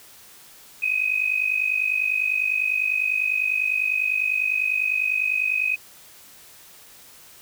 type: tone pair together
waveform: sine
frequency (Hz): 2497 / 2547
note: D#7 / D#7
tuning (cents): +6 / +40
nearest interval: unison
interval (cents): 34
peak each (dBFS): -23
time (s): 0.82-5.76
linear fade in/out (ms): 10
effects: white hiss -48 dBFS RMS until 7.41 s